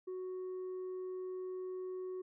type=tone with tanh clipping; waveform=sine; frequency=370 Hz; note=F#4; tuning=in tune; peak=-40 dBFS; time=0.07-2.22 s; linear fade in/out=10 ms; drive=2 dB; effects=none